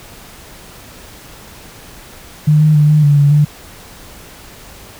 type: tone with pitch steps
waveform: sine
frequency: 151.5 / 153.7 / 149.1 / 151.9 / 144.9 / 143.3 / 148.3 Hz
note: D#3 / D#3 / D3 / D#3 / D3 / D3 / D3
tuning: -46 / -21 / +27 / -41 / -23 / -42 / +17 cents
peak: -6 dBFS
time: 2.47-3.45 s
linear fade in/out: 10 ms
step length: 140 ms
effects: pink hiss -37 dBFS RMS until 4.99 s